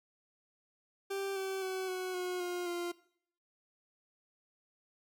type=tone with pitch steps; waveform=40% pulse; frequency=392 / 384.4 / 376.9 / 369.6 / 362.4 / 355.3 / 348.4 Hz; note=G4 / G4 / F#4 / F#4 / F#4 / F4 / F4; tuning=0 / -34 / +32 / -2 / -36 / +30 / -4 cents; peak=-34 dBFS; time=1.1-2.92 s; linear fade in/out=10 ms; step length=260 ms; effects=noise-tail reverb RT60 0.6 s tail -19 dB re dry